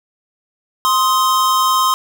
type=tone pair together; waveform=square; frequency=1047 / 1257.7 Hz; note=C6 / D#6; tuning=+1 / +18 cents; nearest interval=minor third; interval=317 cents; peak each=-14 / -18 dBFS; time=0.85-1.94 s; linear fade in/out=0 ms; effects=none